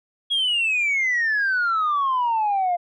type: exponential sweep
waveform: sine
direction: down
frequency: 3333 to 690 Hz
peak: -17 dBFS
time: 0.3-2.77 s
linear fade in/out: 20 ms
effects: tanh soft clip ceiling -16 dBFS